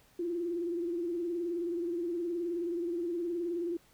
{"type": "tone with vibrato", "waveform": "sine", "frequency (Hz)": 344, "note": "F4", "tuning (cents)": -26, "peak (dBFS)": -31, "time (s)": [0.19, 3.77], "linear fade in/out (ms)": 5, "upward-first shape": "sine", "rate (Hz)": 19, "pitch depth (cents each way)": 63, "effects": ["pink hiss -64 dBFS RMS until 3.93 s"]}